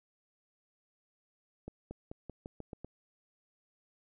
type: accelerating click train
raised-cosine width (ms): 2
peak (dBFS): -29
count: 8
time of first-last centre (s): 1.68-2.846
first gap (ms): 230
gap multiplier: 0.89
effects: none